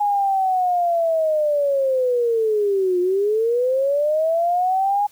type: linear two-way sweep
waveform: sine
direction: down then up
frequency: 830 to 353.3 to 830 Hz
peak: -16 dBFS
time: 0-5.07 s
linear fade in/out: 10 ms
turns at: 3 s
effects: white hiss -53 dBFS RMS until 5.11 s